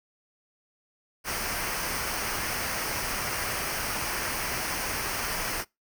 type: noise with comb filter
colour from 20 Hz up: pink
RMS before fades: -31 dBFS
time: 1.24-5.65 s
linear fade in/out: 50 ms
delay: 0.27 ms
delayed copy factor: -0.6
effects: noise-tail reverb RT60 0.2 s tail -24 dB re dry